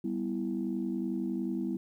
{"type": "chord", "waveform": "sine", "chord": "E minor", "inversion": "first", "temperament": "equal", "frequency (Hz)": [196, 246.9, 329.6], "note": ["G3", "B3", "E4"], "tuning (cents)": [0, 0, 0], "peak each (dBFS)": -34, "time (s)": [0.04, 1.77], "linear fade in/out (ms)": 5, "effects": ["tanh soft clip ceiling -22 dBFS", "11-bit"]}